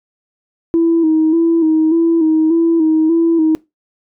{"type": "tone with vibrato", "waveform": "sine", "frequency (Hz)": 324, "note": "E4", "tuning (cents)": -30, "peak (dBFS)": -8, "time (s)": [0.74, 3.55], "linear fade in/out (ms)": 0, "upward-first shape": "square", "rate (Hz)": 1.7, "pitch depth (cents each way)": 45, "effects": ["noise-tail reverb RT60 0.2 s tail -22 dB re dry", "tanh soft clip ceiling -5 dBFS"]}